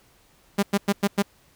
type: tone bursts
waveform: sawtooth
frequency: 200.5 Hz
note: G3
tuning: 39 cents sharp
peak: -14 dBFS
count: 5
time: 0.58-1.225 s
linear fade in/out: 10 ms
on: 49 ms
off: 100 ms
effects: pink hiss -59 dBFS RMS until 1.55 s